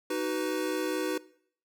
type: chord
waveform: square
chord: B major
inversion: first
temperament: equal with one note detuned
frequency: 311.1 / 375.6 / 493.9 Hz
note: D#4 / F#4 / B4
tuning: 0 / +26 / 0 cents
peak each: -34 dBFS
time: 0.1-1.18 s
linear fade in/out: 5 ms
effects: noise-tail reverb RT60 0.6 s tail -20 dB re dry